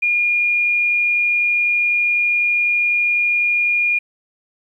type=tone; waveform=sine; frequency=2424 Hz; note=D#7; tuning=46 cents flat; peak=-14 dBFS; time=0.02-3.99 s; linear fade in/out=10 ms; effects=9-bit